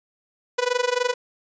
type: tone with amplitude modulation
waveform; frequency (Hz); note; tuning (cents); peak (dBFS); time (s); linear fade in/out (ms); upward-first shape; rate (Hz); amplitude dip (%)
sawtooth; 494.1; B4; +1; -13; 0.58-1.14; 10; sine; 23.5; 90
effects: resampled to 16000 Hz